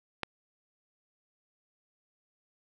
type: click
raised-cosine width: 0.3 ms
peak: -15 dBFS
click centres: 0.233 s
effects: none